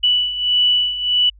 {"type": "beating tone pair", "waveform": "sine", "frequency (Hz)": [2960, 2961.6], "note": ["F#7", "F#7"], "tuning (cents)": [0, 1], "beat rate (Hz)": 1.6, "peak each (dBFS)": [-20, -15], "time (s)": [0.03, 1.3], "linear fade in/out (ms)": 10, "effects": ["added 50 Hz sine -43 dBFS peak until 1.39 s"]}